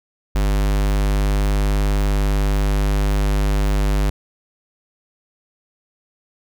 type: tone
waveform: square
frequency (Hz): 50.1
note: G1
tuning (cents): +38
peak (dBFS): -16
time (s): 0.35-4.1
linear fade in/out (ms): 5
effects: none